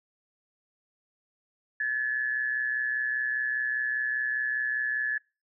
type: tone with amplitude modulation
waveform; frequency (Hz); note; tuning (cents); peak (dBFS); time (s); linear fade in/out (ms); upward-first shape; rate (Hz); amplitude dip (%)
sine; 1717; A6; -43; -23; 1.8-5.18; 5; sine; 125; 55
effects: noise-tail reverb RT60 0.3 s tail -25 dB re dry

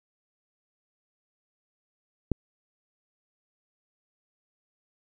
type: click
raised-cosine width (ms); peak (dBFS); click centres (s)
3; -11; 2.317
effects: none

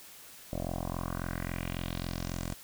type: tone with low-pass filter sweep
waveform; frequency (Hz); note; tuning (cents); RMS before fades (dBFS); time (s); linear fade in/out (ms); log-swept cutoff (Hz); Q
10% pulse; 43.65; F1; 0; -36; 0.53-2.54; 0; 570 to 8800; 2.9
effects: white hiss -51 dBFS RMS until 2.63 s

